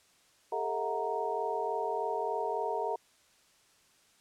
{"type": "tone cluster", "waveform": "sine", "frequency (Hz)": [406.4, 449.8, 643, 729, 932], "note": ["G#4", "A4", "E5", "F#5", "A#5"], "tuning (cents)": [-38, 38, -43, -26, -1], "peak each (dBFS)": [-38, -36, -38, -37, -35], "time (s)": [0.52, 2.96], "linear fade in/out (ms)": 5, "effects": ["white hiss -65 dBFS RMS until 4.2 s", "low-pass 9000 Hz 12 dB/octave"]}